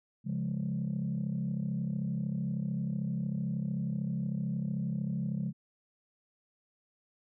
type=chord; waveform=sine; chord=Db major; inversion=none; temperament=equal; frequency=138.59 / 174.61 / 207.7 Hz; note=Db3 / F3 / Ab3; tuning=0 / 0 / 0 cents; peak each=-34 dBFS; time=0.24-5.53 s; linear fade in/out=50 ms; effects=tanh soft clip ceiling -25 dBFS